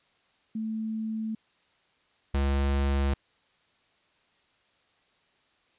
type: tone pair in turn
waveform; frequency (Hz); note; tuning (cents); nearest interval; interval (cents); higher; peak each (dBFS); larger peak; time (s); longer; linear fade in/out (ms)
sine / square; 220 / 69.3; A3 / C#2; 0 / 0; octave + minor sixth; 2000; first; -29 / -24; second; 0.55-1.35 / 2.34-3.14; neither; 5
effects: white hiss -67 dBFS RMS until 5.78 s + resampled to 8000 Hz